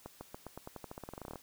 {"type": "accelerating click train", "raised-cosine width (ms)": 1, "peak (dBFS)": -29, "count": 20, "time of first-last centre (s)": [0.06, 1.357], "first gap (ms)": 150, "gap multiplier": 0.9, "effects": ["white hiss -60 dBFS RMS until 1.42 s"]}